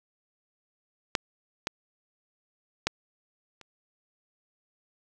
clicks, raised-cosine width 0.2 ms, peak -6 / -11 / -7 / -30 dBFS, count 4, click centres 1.152 / 1.671 / 2.87 / 3.613 s, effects none

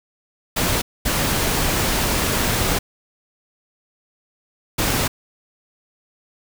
pink noise bursts at uneven times, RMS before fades -20 dBFS, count 3, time 0.56-0.82 / 1.05-2.79 / 4.78-5.08 s, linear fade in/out 10 ms, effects none

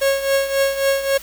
45% pulse tone with tremolo, 548 Hz, C#5, 20 cents flat, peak -13 dBFS, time 0.01-1.18 s, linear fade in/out 10 ms, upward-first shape triangle, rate 3.7 Hz, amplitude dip 75%, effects added 50 Hz sine -45 dBFS peak until 1.22 s + white hiss -38 dBFS RMS until 1.22 s

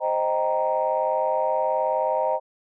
sine chord, C minor seventh, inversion none, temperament equal, 523.3 / 622.3 / 784 / 932.3 Hz, C5 / Eb5 / G5 / Bb5, 0 / 0 / 0 / 0 cents, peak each -26 / -24 / -28 / -25 dBFS, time 0-2.4 s, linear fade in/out 50 ms, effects tanh soft clip ceiling -11 dBFS

